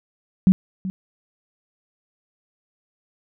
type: tone with echo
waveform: sine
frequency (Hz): 188.3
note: F#3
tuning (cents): +31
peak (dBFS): -9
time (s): 0.47-0.52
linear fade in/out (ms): 0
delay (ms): 380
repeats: 1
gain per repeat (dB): -15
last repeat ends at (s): 0.9
effects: none